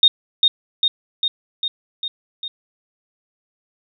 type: tone with echo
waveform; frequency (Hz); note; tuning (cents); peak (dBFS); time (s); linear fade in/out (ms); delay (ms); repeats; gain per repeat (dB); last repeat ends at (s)
sine; 3698; A#7; -15; -7; 0.03-0.08; 2; 400; 6; -3; 2.48
effects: none